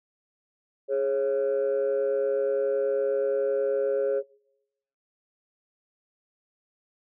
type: tone pair together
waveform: sine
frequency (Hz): 415.3 / 546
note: G#4 / C#5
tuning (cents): 0 / -26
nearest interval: perfect fourth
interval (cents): 474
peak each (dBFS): -24 / -23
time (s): 0.88-4.23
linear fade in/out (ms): 50
effects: noise-tail reverb RT60 0.9 s tail -26 dB re dry + tanh soft clip ceiling -19 dBFS